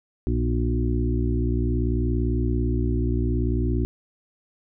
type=harmonic tone with a mistuned harmonic; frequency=60.6 Hz; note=B1; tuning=32 cents flat; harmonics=1 / 2 / 4 / 5 / 6; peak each=-23 / -26 / -29 / -30 / -31 dBFS; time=0.27-3.85 s; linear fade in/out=0 ms; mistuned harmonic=2; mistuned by=-45 cents; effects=none